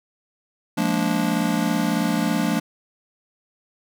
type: chord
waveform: square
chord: Bb dominant seventh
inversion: second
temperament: just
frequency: 174.81 / 209.8 / 233.1 / 291.4 Hz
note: F3 / Ab3 / Bb3 / D4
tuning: +2 / +18 / 0 / -13 cents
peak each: -26 dBFS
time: 0.77-2.6 s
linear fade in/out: 10 ms
effects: none